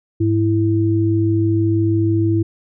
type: tone pair together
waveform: sine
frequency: 103.83 / 330 Hz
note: G#2 / E4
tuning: 0 / +2 cents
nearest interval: octave + minor sixth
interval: 2002 cents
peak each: -16 dBFS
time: 0.2-2.43 s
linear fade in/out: 10 ms
effects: none